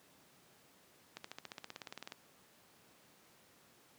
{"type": "accelerating click train", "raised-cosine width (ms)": 0.2, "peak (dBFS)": -27, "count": 17, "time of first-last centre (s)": [1.17, 2.122], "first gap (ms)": 74, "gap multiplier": 0.97, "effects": ["pink hiss -65 dBFS RMS until 3.98 s", "high-pass 150 Hz 12 dB/octave"]}